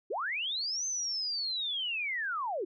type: linear two-way sweep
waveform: sine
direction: up then down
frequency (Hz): 321.2 to 6272 to 321.2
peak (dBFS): -31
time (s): 0.1-2.65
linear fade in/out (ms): 10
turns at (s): 0.86
effects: none